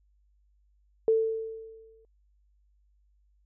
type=tone with exponential decay; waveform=sine; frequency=445.6 Hz; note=A4; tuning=22 cents sharp; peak=-18 dBFS; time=1.08-2.05 s; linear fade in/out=1 ms; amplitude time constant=210 ms; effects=added 50 Hz sine -63 dBFS peak until 3.45 s